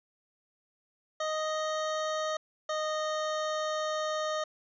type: tone pair in turn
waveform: 25% pulse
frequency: 622.3 / 618.4 Hz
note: D#5 / D#5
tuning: 0 / -11 cents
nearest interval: unison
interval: 11 cents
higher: first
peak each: -26 dBFS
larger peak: neither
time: 1.2-2.37 / 2.69-4.44 s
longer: second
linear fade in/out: 5 ms
effects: resampled to 16000 Hz